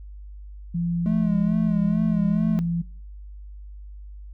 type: tone with pitch glide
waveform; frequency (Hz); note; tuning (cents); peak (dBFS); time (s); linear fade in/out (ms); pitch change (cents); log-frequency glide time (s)
sine; 171.1 to 169.92; F3 to F3; -35 to -47; -22; 0.74-2.82; 10; -12; 1.46-1.68
type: tone with vibrato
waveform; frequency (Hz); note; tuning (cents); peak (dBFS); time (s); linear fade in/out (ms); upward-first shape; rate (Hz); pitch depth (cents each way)
triangle; 211.5; G#3; +32; -19; 1.06-2.59; 0; sine; 2.3; 61
effects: noise-tail reverb RT60 0.4 s tail -20 dB re dry + added 50 Hz sine -37 dBFS peak until 4.33 s